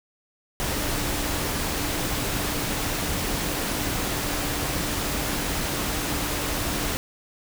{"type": "tone in noise", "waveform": "sine", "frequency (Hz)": 293.7, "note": "D4", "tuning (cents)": 0, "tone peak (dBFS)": -36, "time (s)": [0.6, 6.97], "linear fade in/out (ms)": 0, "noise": "pink", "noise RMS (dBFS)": -27, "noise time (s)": [0.6, 6.97], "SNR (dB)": -12, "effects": []}